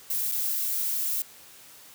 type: noise with dropouts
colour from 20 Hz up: violet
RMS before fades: -28 dBFS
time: 0.1-1.22 s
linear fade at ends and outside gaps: 2 ms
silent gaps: 0.316-0.32 s
effects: white hiss -50 dBFS RMS until 1.94 s + high-pass 60 Hz 12 dB/octave